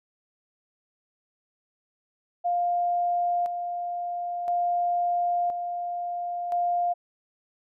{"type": "tone with tremolo", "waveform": "sine", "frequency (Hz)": 702, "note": "F5", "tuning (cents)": 9, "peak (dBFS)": -22, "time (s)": [2.44, 6.94], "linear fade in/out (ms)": 20, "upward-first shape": "square", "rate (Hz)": 0.49, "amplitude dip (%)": 50, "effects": []}